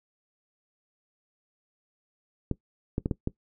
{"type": "clicks", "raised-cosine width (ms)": 3, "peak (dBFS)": -14, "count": 5, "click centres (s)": [2.513, 2.981, 3.059, 3.112, 3.274], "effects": ["noise-tail reverb RT60 0.1 s tail -19 dB re dry"]}